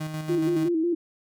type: tone with tremolo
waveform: 35% pulse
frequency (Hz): 155.56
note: D#3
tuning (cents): 0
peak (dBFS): -27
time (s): 0-0.69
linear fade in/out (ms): 10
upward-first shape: square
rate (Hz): 7.1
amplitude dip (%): 40
type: tone with vibrato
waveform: sine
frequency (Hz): 333.1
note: E4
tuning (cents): +18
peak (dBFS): -21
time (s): 0.29-0.95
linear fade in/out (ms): 10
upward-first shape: square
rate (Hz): 5.5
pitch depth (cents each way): 67
effects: none